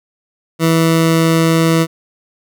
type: tone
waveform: 20% pulse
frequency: 163.6 Hz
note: E3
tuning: 13 cents flat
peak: -5 dBFS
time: 0.59-1.87 s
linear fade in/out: 50 ms
effects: none